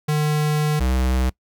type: tone pair in turn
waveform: square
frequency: 151 / 63.93 Hz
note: D3 / C2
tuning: +48 / -40 cents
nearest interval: octave + minor third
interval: 1488 cents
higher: first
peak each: -18 dBFS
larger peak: neither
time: 0.08-0.8 / 0.8-1.3 s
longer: first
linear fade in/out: 10 ms
effects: noise-tail reverb RT60 0.1 s tail -22 dB re dry